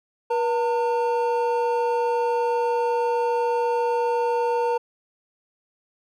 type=tone pair together; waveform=triangle; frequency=480.5 / 907 Hz; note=B4 / A#5; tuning=-48 / -48 cents; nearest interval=major seventh; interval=1100 cents; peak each=-20 / -22 dBFS; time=0.3-4.78 s; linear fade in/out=10 ms; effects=none